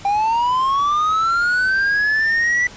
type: linear sweep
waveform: triangle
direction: up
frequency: 790 to 1975.5 Hz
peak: -13 dBFS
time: 0.05-2.67 s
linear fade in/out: 2 ms
effects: pink hiss -39 dBFS RMS until 2.76 s + resampled to 16000 Hz